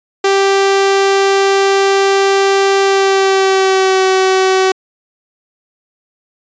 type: tone with pitch glide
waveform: sawtooth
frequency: 392 to 378.4 Hz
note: G4 to F#4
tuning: 0 to +39 cents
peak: -5 dBFS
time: 0.24-4.72 s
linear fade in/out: 5 ms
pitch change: -61 cents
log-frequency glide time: 2.82-4.04 s
effects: resampled to 16000 Hz